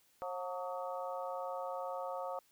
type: harmonic tone with a mistuned harmonic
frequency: 180 Hz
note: F#3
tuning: 47 cents flat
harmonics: 3 / 4 / 5 / 6 / 7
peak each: -41 / -43 / -45 / -47 / -48 dBFS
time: 0.22-2.39 s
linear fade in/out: 0 ms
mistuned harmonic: 6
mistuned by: +90 cents
effects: white hiss -70 dBFS RMS until 2.51 s